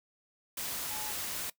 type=tone in noise; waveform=sine; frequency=852 Hz; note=G#5; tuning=44 cents sharp; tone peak=-44 dBFS; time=0.9-1.12 s; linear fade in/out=5 ms; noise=white; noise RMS=-37 dBFS; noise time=0.57-1.5 s; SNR=-10 dB; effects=noise-tail reverb RT60 0.1 s tail -19 dB re dry